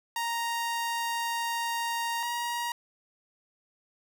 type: tone pair in turn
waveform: sawtooth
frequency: 932.3 / 948.6 Hz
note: A#5 / A#5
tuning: 0 / +30 cents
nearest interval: unison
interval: 30 cents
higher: second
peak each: -25 / -26 dBFS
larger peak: first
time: 0.16-2.23 / 2.23-2.72 s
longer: first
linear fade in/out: 2 ms
effects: none